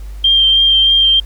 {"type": "tone with vibrato", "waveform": "sine", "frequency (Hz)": 3173, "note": "G7", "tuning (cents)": 20, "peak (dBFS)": -7, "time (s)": [0.24, 1.2], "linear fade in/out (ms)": 5, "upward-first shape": "triangle", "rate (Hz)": 3.2, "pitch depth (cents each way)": 16, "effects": ["added 50 Hz sine -25 dBFS peak until 1.25 s", "pink hiss -46 dBFS RMS until 1.25 s"]}